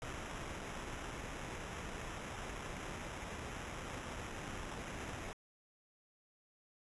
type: noise with sample-and-hold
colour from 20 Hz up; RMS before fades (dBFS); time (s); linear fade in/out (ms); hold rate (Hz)
pink; -45; 0.02-5.33; 0; 4410
effects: resampled to 24000 Hz